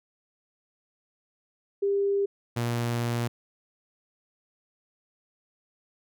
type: tone pair in turn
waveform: sine / sawtooth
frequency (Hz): 399.1 / 118.65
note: G4 / A#2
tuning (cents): +31 / +31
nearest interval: octave + major sixth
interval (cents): 2100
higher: first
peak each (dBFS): -22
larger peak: neither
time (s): 1.82-2.26 / 2.56-3.28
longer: second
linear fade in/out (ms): 10
effects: none